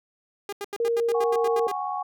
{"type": "tone bursts", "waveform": "sawtooth", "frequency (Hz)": 405.2, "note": "G#4", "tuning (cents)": -43, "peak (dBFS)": -26, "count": 11, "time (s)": [0.49, 1.716], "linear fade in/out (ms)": 2, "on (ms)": 36, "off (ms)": 83}
{"type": "tone with pitch glide", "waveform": "sine", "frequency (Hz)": [466.2, 461.9], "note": ["A#4", "A#4"], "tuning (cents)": [0, -16], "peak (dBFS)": -21, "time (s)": [0.8, 1.67], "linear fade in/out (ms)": 2, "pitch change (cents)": -16, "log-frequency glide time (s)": [1.26, 1.46]}
{"type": "chord", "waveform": "sine", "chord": "F# suspended second", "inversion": "none", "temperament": "equal with one note detuned", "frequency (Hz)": [740, 818.2, 1108.7], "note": ["F#5", "G#5", "C#6"], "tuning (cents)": [0, -26, 0], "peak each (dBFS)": -31, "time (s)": [1.14, 2.03], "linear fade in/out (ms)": 10}
{"effects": []}